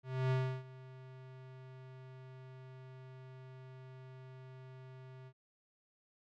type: tone with ADSR envelope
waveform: square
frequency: 130 Hz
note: C3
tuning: 11 cents flat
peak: -30 dBFS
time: 0.03-5.33 s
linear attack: 280 ms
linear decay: 320 ms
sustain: -21 dB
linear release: 60 ms
effects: low-pass 3000 Hz 12 dB/octave